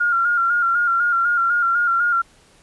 sine tone with vibrato, 1396.9 Hz, F6, in tune, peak -15 dBFS, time 0-2.22 s, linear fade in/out 10 ms, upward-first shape square, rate 4 Hz, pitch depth 35 cents each way, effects pink hiss -53 dBFS RMS until 2.62 s + resampled to 24000 Hz

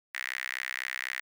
sawtooth tone with high-pass filter, 64 Hz, C2, 38 cents flat, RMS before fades -36 dBFS, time 0.14-1.21 s, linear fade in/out 10 ms, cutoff 1900 Hz, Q 5.8, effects none

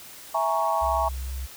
sine chord, A# half-diminished seventh, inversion second, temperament equal, 659.3 / 830.6 / 932.3 / 1108.7 Hz, E5 / G#5 / A#5 / C#6, 0 / 0 / 0 / 0 cents, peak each -27 dBFS, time 0.34-1.09 s, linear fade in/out 10 ms
sine tone, 65.2 Hz, C2, 5 cents flat, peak -29 dBFS, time 0.81-1.47 s, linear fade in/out 20 ms
effects white hiss -44 dBFS RMS until 1.56 s

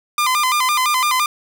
sawtooth tone with vibrato, 1108.7 Hz, C#6, in tune, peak -11 dBFS, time 0.18-1.26 s, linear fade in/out 2 ms, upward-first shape square, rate 5.9 Hz, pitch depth 140 cents each way, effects none

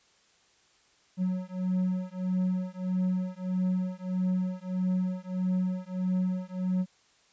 triangle beating tone pair, 183.4 / 185 Hz, F#3 / F#3, -15 / 0 cents, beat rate 1.6 Hz, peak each -28 dBFS, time 1.17-6.86 s, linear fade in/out 50 ms, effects white hiss -64 dBFS RMS until 7.32 s + resampled to 16000 Hz

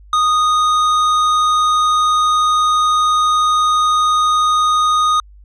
sine tone with tanh clipping, 1239 Hz, D#6, 8 cents flat, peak -13 dBFS, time 0.13-5.2 s, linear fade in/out 2 ms, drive 12 dB, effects added 50 Hz sine -39 dBFS peak until 5.44 s + resampled to 24000 Hz

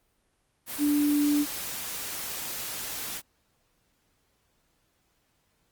sine tone in noise, 292.6 Hz, D4, 6 cents flat, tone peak -21 dBFS, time 0.78-1.46 s, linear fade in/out 50 ms, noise white, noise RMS -35 dBFS, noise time 0.66-3.22 s, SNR +11 dB, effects pink hiss -71 dBFS RMS until 5.71 s + Opus 32 kbps

